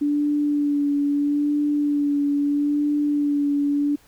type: tone with vibrato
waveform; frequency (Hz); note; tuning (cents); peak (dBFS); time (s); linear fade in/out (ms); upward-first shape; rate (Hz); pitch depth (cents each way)
sine; 290; D4; -22; -18; 0.01-3.96; 10; sine; 0.77; 22
effects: pink hiss -55 dBFS RMS until 4.07 s